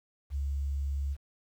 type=tone; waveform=sine; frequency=69.8 Hz; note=C#2; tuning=13 cents sharp; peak=-29 dBFS; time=0.3-1.17 s; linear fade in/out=50 ms; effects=10-bit